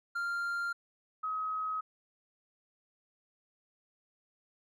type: tone pair in turn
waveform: triangle / sine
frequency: 1393 / 1270.5 Hz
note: F6 / D#6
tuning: -5 / +36 cents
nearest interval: major second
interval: 159 cents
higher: first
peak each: -30 / -32 dBFS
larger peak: first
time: 0.15-0.73 / 1.23-1.81 s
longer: neither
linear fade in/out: 10 ms
effects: none